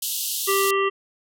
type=band-pass noise; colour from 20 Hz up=white; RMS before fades=-27 dBFS; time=0.02-0.71 s; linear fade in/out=5 ms; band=2800 to 16000 Hz; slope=96 dB/octave
type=harmonic tone; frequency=392 Hz; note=G4; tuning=in tune; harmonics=1 / 3 / 5 / 7 / 8; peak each=-21 / -23 / -29 / -29 / -36 dBFS; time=0.47-0.9 s; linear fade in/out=20 ms
effects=none